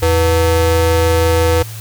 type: ring-modulated tone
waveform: square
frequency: 203.8 Hz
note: G#3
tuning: 32 cents flat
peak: -8 dBFS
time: 0.02-1.63 s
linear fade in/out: 10 ms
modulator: 288 Hz
effects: added 110 Hz sine -27 dBFS peak until 1.8 s + white hiss -34 dBFS RMS until 1.8 s